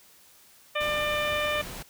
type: harmonic tone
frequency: 597 Hz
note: D5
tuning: 28 cents sharp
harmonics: 1 / 2 / 3 / 4 / 5 / 6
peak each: -29 / -32 / -33 / -32 / -36 / -38 dBFS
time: 0.75-1.62 s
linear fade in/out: 10 ms
type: noise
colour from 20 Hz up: pink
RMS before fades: -39 dBFS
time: 0.8-1.83 s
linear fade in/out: 10 ms
effects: white hiss -56 dBFS RMS until 1.89 s